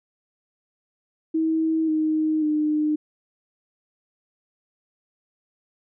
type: tone with pitch steps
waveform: sine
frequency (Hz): 320.5 / 311.9 / 303.6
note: E4 / D#4 / D#4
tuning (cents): -49 / +4 / -42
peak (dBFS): -19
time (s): 1.34-2.96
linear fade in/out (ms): 10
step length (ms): 540
effects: none